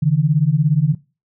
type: beating tone pair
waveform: sine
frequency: 141.3 / 158.3 Hz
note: C#3 / D#3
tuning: +34 / +30 cents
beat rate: 17 Hz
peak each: -15 dBFS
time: 0.02-0.95 s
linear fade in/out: 10 ms
effects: noise-tail reverb RT60 0.3 s tail -20 dB re dry